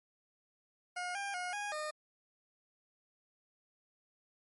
20% pulse tone with pitch steps, 717 / 800 / 720 / 822 / 610 Hz, F5 / G5 / F#5 / G#5 / D#5, +45 / +35 / -47 / -18 / -34 cents, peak -32 dBFS, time 0.96-1.91 s, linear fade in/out 10 ms, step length 190 ms, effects MP3 48 kbps

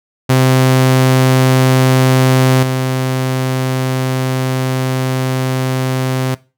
sawtooth tone with level steps, 130 Hz, C3, 11 cents flat, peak -4 / -10 dBFS, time 0.29-6.35 s, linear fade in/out 10 ms, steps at 2.63 s, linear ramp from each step 2 ms, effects noise-tail reverb RT60 0.3 s tail -20 dB re dry

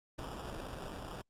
pink noise with sample-and-hold, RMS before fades -43 dBFS, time 0.18-1.22 s, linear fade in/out 10 ms, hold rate 2100 Hz, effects low-pass 11000 Hz 12 dB/octave + Opus 48 kbps

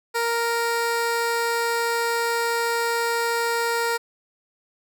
15% pulse tone, 466.2 Hz, A#4, in tune, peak -15 dBFS, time 0.14-3.98 s, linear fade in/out 20 ms, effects none

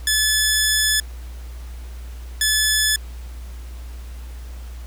10% pulse tone pair in turn, 1726 / 1726 Hz, A6 / A6, -34 / -34 cents, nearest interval unison, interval 0 cents, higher neither, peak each -7 dBFS, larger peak neither, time 0.07-1 / 2.41-2.96 s, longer first, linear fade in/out 2 ms, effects added 60 Hz sine -31 dBFS peak until 4.86 s + pink hiss -47 dBFS RMS until 4.86 s

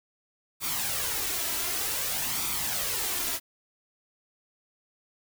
white noise with flanger, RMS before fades -30 dBFS, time 0.6-3.4 s, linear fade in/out 50 ms, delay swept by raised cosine 0.85 to 3.05 ms, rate 0.54 Hz, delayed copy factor +0.55, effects none

